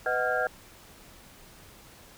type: tone cluster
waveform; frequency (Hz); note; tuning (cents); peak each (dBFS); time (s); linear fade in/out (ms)
sine; 499.7 / 627 / 742 / 1393 / 1623; B4 / D#5 / F#5 / F6 / G#6; +20 / +13 / +5 / -5 / -40; -31; 0.06-0.47; 2
effects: pink hiss -52 dBFS RMS until 2.17 s